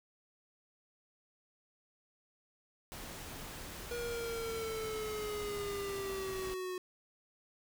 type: noise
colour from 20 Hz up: pink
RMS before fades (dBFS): -46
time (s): 2.92-6.54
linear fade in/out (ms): 0
type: exponential sweep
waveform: square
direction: down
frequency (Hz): 480 to 364.4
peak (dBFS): -38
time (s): 3.91-6.78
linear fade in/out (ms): 2
effects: none